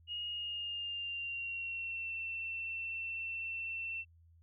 sine tone with pitch glide, 2869 to 2692 Hz, F7 to E7, +46 to +36 cents, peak -37 dBFS, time 0.07-4.05 s, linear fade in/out 50 ms, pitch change -110 cents, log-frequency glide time 0.28-2.12 s, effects added 83 Hz sine -60 dBFS peak until 4.42 s

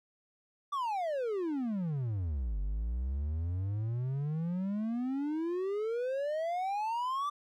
triangle exponential two-way sweep, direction down then up, 1185 to 47.31 to 1185 Hz, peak -29 dBFS, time 0.72-7.3 s, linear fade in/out 10 ms, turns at 2.6 s, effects none

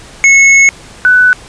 square / sine tone pair in turn, 2190 / 1493.7 Hz, C#7 / F#6, -22 / +16 cents, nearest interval perfect fifth, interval 662 cents, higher first, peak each -3 dBFS, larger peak neither, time 0.24-0.69 / 1.05-1.33 s, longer first, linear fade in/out 0 ms, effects pink hiss -34 dBFS RMS until 1.48 s + resampled to 22050 Hz

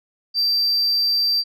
sine tone, 4688 Hz, D8, 4 cents flat, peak -14 dBFS, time 0.34-1.44 s, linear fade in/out 50 ms, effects tanh soft clip ceiling -15 dBFS

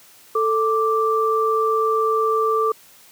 sine tone pair together, 442 / 1174 Hz, A4 / D6, +8 / -1 cents, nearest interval octave + perfect fourth, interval 1691 cents, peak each -19 dBFS, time 0.35-2.72 s, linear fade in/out 5 ms, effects white hiss -49 dBFS RMS until 3.11 s + high-pass 100 Hz 12 dB/octave

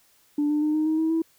sine tone with pitch steps, 293.7 / 298.8 / 304.1 / 309.4 / 314.8 / 320.3 / 325.9 Hz, D4 / D4 / D#4 / D#4 / D#4 / E4 / E4, 0 / +30 / -40 / -10 / +20 / -50 / -20 cents, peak -19 dBFS, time 0.38-1.22 s, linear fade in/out 5 ms, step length 120 ms, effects tanh soft clip ceiling -17 dBFS + white hiss -61 dBFS RMS until 1.38 s

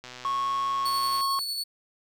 click train, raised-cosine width 0.2 ms, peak -24 dBFS, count 147, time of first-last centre 0.04-1.208 s, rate 125 Hz
triangle tone with pitch glide, 1100 to 1093 Hz, C#6 to C#6, -14 to -25 cents, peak -23 dBFS, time 0.25-1.39 s, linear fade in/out 0 ms, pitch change -11 cents, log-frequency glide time 0.67-1.08 s
40% pulse tone with tremolo, 4435 Hz, C#8, in tune, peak -27 dBFS, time 0.85-1.64 s, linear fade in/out 10 ms, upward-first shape square, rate 11 Hz, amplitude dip 25%
effects none

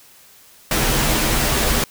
pink noise with comb filter, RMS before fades -18 dBFS, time 0.71-1.84 s, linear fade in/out 2 ms, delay 11 ms, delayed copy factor -0.6, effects white hiss -48 dBFS RMS until 1.9 s

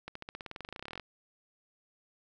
accelerating click train, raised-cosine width 0.3 ms, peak -25 dBFS, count 23, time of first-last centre 0.08-0.997 s, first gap 74 ms, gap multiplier 0.94, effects none

